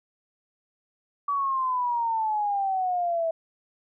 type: exponential sweep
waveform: sine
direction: down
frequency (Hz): 1148 to 649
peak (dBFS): -23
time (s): 1.28-3.31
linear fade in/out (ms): 5
effects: none